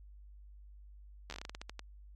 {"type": "slowing click train", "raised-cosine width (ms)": 0.2, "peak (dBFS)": -25, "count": 13, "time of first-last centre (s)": [1.3, 1.794], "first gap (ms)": 11, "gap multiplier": 1.22, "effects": ["added 50 Hz sine -51 dBFS peak until 2.15 s", "MP3 64 kbps"]}